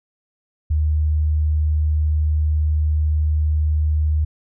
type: tone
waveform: sine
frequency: 76.5 Hz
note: D#2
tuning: 29 cents flat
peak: -15 dBFS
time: 0.7-4.25 s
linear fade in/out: 10 ms
effects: none